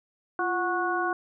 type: harmonic tone with a mistuned harmonic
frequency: 366.9 Hz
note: F#4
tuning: 15 cents flat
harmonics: 1 / 2 / 3 / 4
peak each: -30 / -30 / -30 / -30 dBFS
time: 0.39-1.13 s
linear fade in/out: 2 ms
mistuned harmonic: 1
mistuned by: -100 cents
effects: none